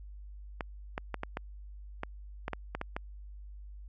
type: clicks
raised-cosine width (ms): 0.5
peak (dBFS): -19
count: 11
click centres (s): 0.608 / 0.979 / 1.143 / 1.234 / 1.371 / 2.034 / 2.481 / 2.533 / 2.75 / 2.814 / 2.965
effects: added 50 Hz sine -44 dBFS peak until 3.88 s